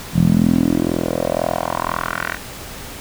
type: tone with band-pass filter sweep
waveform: 10% pulse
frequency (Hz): 42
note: E1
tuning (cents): +33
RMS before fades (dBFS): -18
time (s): 0.13-2.38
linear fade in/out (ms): 50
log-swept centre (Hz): 160 to 1800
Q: 3.3
effects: pink hiss -33 dBFS RMS until 3 s